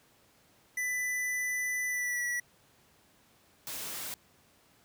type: tone with pitch glide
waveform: square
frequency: 1992 to 1942 Hz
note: B6 to B6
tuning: +14 to -30 cents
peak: -31 dBFS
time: 0.77-2.4 s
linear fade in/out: 5 ms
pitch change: -44 cents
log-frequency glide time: 1.88-2.24 s
type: noise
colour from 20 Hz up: white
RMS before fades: -39 dBFS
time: 3.67-4.14 s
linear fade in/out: 0 ms
effects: pink hiss -64 dBFS RMS until 4.84 s + high-pass 80 Hz 12 dB/octave